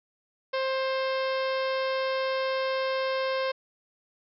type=harmonic tone; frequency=528 Hz; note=C5; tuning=16 cents sharp; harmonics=1 / 2 / 3 / 4 / 5 / 6 / 7 / 8 / 9 / 10; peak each=-27 / -33 / -37 / -39 / -41 / -43 / -44 / -45 / -46 / -47 dBFS; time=0.53-3.52 s; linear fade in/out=10 ms; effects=none